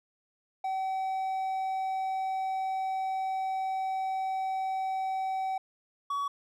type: tone pair in turn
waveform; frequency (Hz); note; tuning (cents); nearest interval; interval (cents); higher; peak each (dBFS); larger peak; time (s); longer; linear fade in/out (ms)
triangle; 763 / 1129.1; G5 / C#6; -47 / +32; perfect fifth; 679; second; -27; neither; 0.64-5.58 / 6.1-6.28; first; 5
effects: none